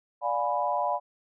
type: chord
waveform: sine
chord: D diminished seventh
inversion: none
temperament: equal with one note detuned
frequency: 587.3 / 709.4 / 830.6 / 987.8 Hz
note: D5 / F5 / Ab5 / Cb6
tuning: 0 / +27 / 0 / 0 cents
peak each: -31 / -30 / -31 / -29 dBFS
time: 0.21-1 s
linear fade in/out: 50 ms
effects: none